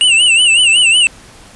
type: tone with vibrato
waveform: square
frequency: 2813 Hz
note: F7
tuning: 12 cents sharp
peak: -7 dBFS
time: 0.01-1.07 s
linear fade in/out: 0 ms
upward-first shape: sine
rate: 5.4 Hz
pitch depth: 120 cents each way
effects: pink hiss -39 dBFS RMS until 1.55 s + resampled to 24000 Hz